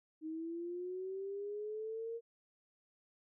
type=linear sweep; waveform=sine; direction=up; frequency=311.1 to 466.2 Hz; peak=-39 dBFS; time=0.21-2.21 s; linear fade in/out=50 ms; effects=none